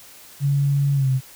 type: tone with pitch glide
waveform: sine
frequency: 140.8 to 131.37 Hz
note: C#3 to C3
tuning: +27 to +7 cents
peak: -16 dBFS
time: 0.4-1.21 s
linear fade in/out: 50 ms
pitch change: -120 cents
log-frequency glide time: 0.94-1.09 s
effects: white hiss -45 dBFS RMS until 1.35 s